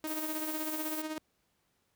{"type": "tone with tremolo", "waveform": "sawtooth", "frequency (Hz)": 311.4, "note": "D#4", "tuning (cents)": 2, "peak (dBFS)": -30, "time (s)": [0.04, 1.18], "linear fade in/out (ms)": 0, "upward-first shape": "sine", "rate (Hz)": 16, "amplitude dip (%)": 55}
{"type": "noise", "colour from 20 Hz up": "violet", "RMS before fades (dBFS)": -39, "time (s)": [0.07, 1.02], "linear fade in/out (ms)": 5}
{"effects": ["pink hiss -75 dBFS RMS until 1.95 s", "high-pass 60 Hz 12 dB/octave"]}